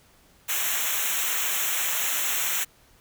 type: noise with comb filter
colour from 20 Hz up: white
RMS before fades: -26 dBFS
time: 0.48-2.65 s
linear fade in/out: 20 ms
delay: 0.21 ms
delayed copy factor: -0.95
effects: pink hiss -58 dBFS RMS until 3 s